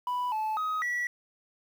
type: tone with pitch steps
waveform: sine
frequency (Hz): 988 / 868 / 1260 / 1944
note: B5 / A5 / D#6 / B6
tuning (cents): 0 / -24 / +21 / -28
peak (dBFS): -25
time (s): 0.07-1.07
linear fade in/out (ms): 2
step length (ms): 250
effects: tanh soft clip ceiling -27 dBFS + 9-bit